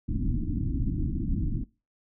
pink low-pass noise, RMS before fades -28 dBFS, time 0.08-1.64 s, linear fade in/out 10 ms, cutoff 320 Hz, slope 96 dB/octave, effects noise-tail reverb RT60 0.3 s tail -22 dB re dry

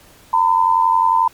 sine tone pair together, 914.8 / 1006 Hz, A#5 / B5, -33 / +32 cents, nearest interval major second, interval 165 cents, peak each -14 dBFS, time 0.33-1.28 s, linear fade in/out 5 ms, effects pink hiss -47 dBFS RMS until 1.33 s + MP3 96 kbps

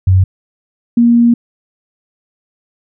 sine tone pair in turn, 93.7 / 236.1 Hz, F#2 / A#3, +22 / +22 cents, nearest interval octave + major third, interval 1600 cents, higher second, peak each -5 dBFS, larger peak neither, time 0.07-0.24 / 0.97-1.34 s, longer second, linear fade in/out 5 ms, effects none

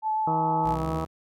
sine tone with vibrato, 868 Hz, A5, 24 cents flat, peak -23 dBFS, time 0.02-0.77 s, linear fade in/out 50 ms, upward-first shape triangle, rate 7 Hz, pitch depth 11 cents each way
harmonic tone, 160.5 Hz, E3, 46 cents flat, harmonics 1 / 2 / 3 / 4 / 5 / 6 / 7 / 8, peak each -30 / -33 / -35 / -36 / -37 / -38 / -38 / -39 dBFS, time 0.27-1.05 s, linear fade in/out 5 ms
sawtooth exponential sweep, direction up, 56.5 to 82.41 Hz, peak -29 dBFS, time 0.63-1.07 s, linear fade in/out 50 ms
effects none

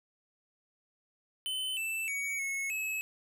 square tone with pitch steps, 3044 / 2653 / 2249 / 2188 / 2581 Hz, F#7 / E7 / C#7 / C#7 / E7, +48 / +10 / +24 / -23 / -37 cents, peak -33 dBFS, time 1.46-3.01 s, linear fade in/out 0 ms, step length 310 ms, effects none

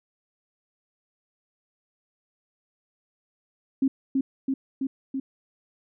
sine tone with echo, 268.2 Hz, C4, 43 cents sharp, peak -18 dBFS, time 3.82-3.88 s, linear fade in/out 5 ms, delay 330 ms, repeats 4, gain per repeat -2 dB, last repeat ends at 5.2 s, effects none

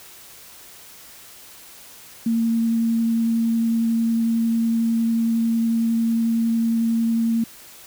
sine tone with vibrato, 228.6 Hz, A#3, 34 cents flat, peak -17 dBFS, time 2.26-7.44 s, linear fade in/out 5 ms, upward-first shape sine, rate 11 Hz, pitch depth 8 cents each way, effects white hiss -44 dBFS RMS until 7.86 s

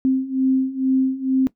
sine beating tone pair, 261.5 / 263.7 Hz, C4 / C4, -1 / +14 cents, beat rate 2.2 Hz, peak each -21 / -18 dBFS, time 0.05-1.47 s, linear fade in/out 0 ms, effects noise-tail reverb RT60 0.1 s tail -18 dB re dry

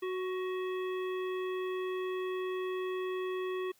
harmonic tone with a mistuned harmonic, 370 Hz, F#4, in tune, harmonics 1 / 3 / 5 / 7 / 9, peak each -33 / -43 / -47 / -50 / -52 dBFS, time 0.02-3.72 s, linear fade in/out 10 ms, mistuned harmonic 5, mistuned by +34 cents, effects white hiss -67 dBFS RMS until 3.79 s

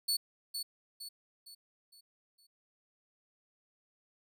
sawtooth tone with echo, 4439 Hz, C#8, 2 cents sharp, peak -26 dBFS, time 0.08-0.17 s, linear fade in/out 10 ms, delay 460 ms, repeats 5, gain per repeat -7 dB, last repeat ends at 2.47 s, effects none

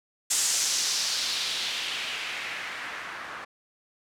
blue noise with low-pass filter sweep, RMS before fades -30 dBFS, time 0.3-3.45 s, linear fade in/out 10 ms, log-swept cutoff 7600 to 1300 Hz, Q 1.9, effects none

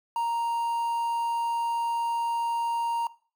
triangle tone with quantisation, 932.3 Hz, A#5, in tune, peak -23 dBFS, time 0.16-3.07 s, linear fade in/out 2 ms, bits 8, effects noise-tail reverb RT60 0.4 s tail -19 dB re dry

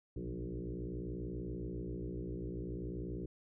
sine tone with frequency modulation, 117.3 Hz, A#2, 11 cents sharp, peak -38 dBFS, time 0.16-3.26 s, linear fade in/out 5 ms, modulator 60.5 Hz, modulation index 5, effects none

